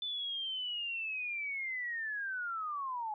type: linear sweep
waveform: sine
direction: down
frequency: 3520 to 830.6 Hz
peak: -35 dBFS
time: 0.02-3.14 s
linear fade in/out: 2 ms
effects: none